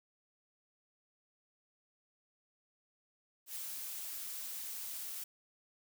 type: noise with ADSR envelope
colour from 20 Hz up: blue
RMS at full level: -41 dBFS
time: 3.46-5.24 s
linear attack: 100 ms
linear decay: 6 ms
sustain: -2 dB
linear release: 5 ms
effects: none